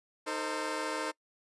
15% pulse chord, A diminished, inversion second, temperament equal with one note detuned, 311.1 / 450 / 523.3 Hz, Eb4 / A4 / C5, 0 / +39 / 0 cents, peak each -31 dBFS, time 0.26-1.12 s, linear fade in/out 20 ms, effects noise-tail reverb RT60 0.1 s tail -24 dB re dry + resampled to 24000 Hz

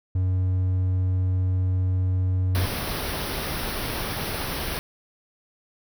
triangle tone, 92.5 Hz, F#2, in tune, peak -18 dBFS, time 0.15-2.66 s, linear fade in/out 5 ms
pink band-stop noise, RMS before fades -29 dBFS, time 2.55-4.79 s, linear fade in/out 0 ms, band 5800 to 9200 Hz, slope 96 dB/octave
effects none

